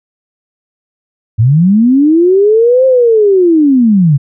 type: linear two-way sweep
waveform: sine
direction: up then down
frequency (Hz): 102.4 to 530 to 131.6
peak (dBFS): -4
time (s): 1.38-4.18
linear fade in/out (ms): 20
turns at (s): 2.86
effects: none